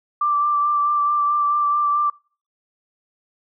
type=tone with vibrato; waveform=sine; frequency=1174.7 Hz; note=D6; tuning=in tune; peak=-16 dBFS; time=0.21-2.1 s; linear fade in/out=5 ms; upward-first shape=sine; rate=4.6 Hz; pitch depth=17 cents each way; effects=noise-tail reverb RT60 0.4 s tail -24 dB re dry